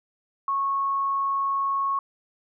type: tone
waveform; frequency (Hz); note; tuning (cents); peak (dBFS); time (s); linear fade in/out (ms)
sine; 1100; C#6; -14; -22; 0.48-1.99; 2
effects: none